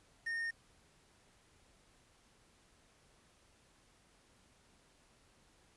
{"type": "tone with quantisation", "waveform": "triangle", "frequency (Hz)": 1837, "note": "A#6", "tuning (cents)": -26, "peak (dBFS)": -34, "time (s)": [0.26, 0.51], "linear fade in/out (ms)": 10, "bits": 9, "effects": ["pink hiss -68 dBFS RMS until 5.76 s", "resampled to 24000 Hz"]}